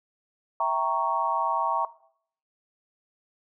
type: chord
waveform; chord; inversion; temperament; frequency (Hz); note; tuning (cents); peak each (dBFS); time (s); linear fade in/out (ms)
sine; E diminished seventh; none; equal; 659.3 / 784 / 932.3 / 1108.7; E5 / G5 / Bb5 / Db6; 0 / 0 / 0 / 0; -30 / -31 / -26 / -27; 0.6-1.85; 2
effects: noise-tail reverb RT60 0.6 s tail -18 dB re dry